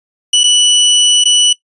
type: tone with dropouts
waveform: sawtooth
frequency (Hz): 2960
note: F#7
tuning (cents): 0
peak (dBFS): -3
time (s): 0.33-1.53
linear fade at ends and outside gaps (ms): 5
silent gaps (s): 0.435-0.439 / 1.24-1.254
effects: noise-tail reverb RT60 0.1 s tail -19 dB re dry + resampled to 24000 Hz